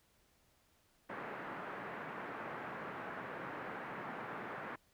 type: band-pass noise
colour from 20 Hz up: white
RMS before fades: -45 dBFS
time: 1.09-4.76 s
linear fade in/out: 10 ms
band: 130 to 1700 Hz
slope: 24 dB/octave
effects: pink hiss -72 dBFS RMS until 4.93 s